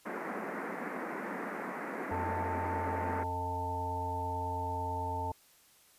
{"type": "band-pass noise", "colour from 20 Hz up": "pink", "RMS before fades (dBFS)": -39, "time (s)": [0.05, 3.24], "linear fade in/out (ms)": 10, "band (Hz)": [190, 2100], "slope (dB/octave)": 48}
{"type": "harmonic tone", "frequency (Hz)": 89.1, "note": "F2", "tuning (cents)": 35, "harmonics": [1, 3, 5, 7, 9, 10], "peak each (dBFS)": [-38, -46, -44, -45, -46, -35], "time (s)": [2.11, 5.32], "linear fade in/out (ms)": 5}
{"effects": ["white hiss -63 dBFS RMS until 5.98 s", "resampled to 32000 Hz"]}